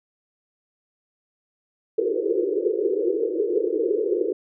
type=band-pass noise; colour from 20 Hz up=white; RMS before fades=-23 dBFS; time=1.98-4.33 s; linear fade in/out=5 ms; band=330 to 490 Hz; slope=96 dB/octave; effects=none